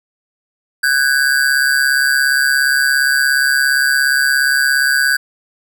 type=ring-modulated tone; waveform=square; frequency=1568 Hz; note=G6; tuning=in tune; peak=-9 dBFS; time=0.83-5.17 s; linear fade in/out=10 ms; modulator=68.6 Hz; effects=none